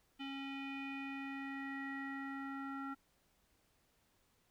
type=tone with low-pass filter sweep; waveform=square; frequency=273.4 Hz; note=C#4; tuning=24 cents flat; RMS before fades=-44 dBFS; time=0.19-2.95 s; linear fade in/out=20 ms; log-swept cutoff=2900 to 1500 Hz; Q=5.9; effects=pink hiss -75 dBFS RMS until 4.5 s